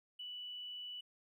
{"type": "tone", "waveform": "triangle", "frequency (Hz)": 2962, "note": "F#7", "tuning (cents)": 1, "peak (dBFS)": -40, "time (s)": [0.19, 1.01], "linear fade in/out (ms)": 10, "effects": ["tanh soft clip ceiling -42 dBFS"]}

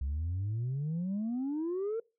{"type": "exponential sweep", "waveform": "sine", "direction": "up", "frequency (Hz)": [65.4, 466.2], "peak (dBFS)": -29, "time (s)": [0.01, 2], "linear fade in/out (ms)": 5, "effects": ["noise-tail reverb RT60 0.3 s tail -24 dB re dry", "tanh soft clip ceiling -29 dBFS"]}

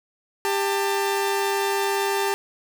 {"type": "tone pair together", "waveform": "sawtooth", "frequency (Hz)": [396.6, 891], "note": ["G4", "A5"], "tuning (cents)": [20, 22], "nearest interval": "octave + major second", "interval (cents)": 1402, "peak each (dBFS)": [-19, -22], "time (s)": [0.45, 2.34], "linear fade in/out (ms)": 0, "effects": ["8-bit"]}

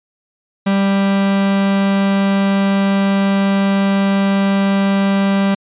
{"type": "tone", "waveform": "45% pulse", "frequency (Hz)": 196.7, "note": "G3", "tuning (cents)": 6, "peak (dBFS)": -12, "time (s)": [0.66, 5.55], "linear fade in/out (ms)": 10, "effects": ["resampled to 8000 Hz"]}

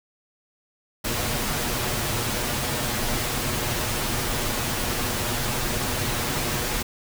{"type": "noise with comb filter", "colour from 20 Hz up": "pink", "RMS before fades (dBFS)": -26, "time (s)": [1.04, 6.83], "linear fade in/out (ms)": 10, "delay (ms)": 8.3, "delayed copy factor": 0.5, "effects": []}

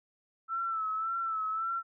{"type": "tone with vibrato", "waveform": "sine", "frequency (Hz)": 1322, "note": "E6", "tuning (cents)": 5, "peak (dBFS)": -30, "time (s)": [0.48, 1.83], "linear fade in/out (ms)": 50, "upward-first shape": "sine", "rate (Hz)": 1.8, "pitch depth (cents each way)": 50, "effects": []}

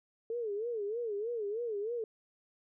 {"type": "tone with vibrato", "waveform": "sine", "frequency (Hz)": 440, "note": "A4", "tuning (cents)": 0, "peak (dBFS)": -33, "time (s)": [0.3, 2.04], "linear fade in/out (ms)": 2, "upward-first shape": "sine", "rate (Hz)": 3.2, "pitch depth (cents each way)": 160, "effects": []}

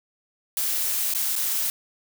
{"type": "noise with dropouts", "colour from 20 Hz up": "blue", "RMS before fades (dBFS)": -25, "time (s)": [0.57, 1.7], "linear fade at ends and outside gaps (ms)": 1, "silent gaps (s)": [[1.138, 1.148], [1.355, 1.362]], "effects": []}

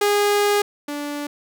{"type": "tone pair in turn", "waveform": "sawtooth", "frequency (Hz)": [410.6, 291], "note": ["G#4", "D4"], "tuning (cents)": [-20, -16], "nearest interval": "tritone", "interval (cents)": 596, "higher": "first", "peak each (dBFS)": [-12, -22], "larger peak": "first", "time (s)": [[0.01, 0.62], [0.88, 1.27]], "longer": "first", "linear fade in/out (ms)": 5, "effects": []}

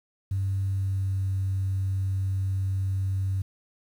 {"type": "tone with pitch glide", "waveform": "sine", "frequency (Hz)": [97.1, 96.1], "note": ["G2", "G2"], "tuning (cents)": [-16, -34], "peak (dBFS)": -23, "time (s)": [0.31, 3.42], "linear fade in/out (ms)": 5, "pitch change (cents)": -18, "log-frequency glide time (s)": [0.67, 1.27], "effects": ["tanh soft clip ceiling -20 dBFS", "9-bit"]}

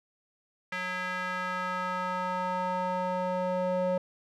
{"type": "tone with band-pass filter sweep", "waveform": "square", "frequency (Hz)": 182.7, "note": "F#3", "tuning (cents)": -22, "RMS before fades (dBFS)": -31, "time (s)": [0.72, 3.98], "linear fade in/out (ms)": 5, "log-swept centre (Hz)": [1900, 570], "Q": 2.3, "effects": []}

